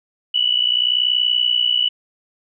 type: tone with amplitude modulation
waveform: sine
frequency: 2957 Hz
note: F#7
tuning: 2 cents flat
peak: -11 dBFS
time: 0.34-1.89 s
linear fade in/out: 10 ms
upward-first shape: sine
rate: 60.7 Hz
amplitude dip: 80%
effects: none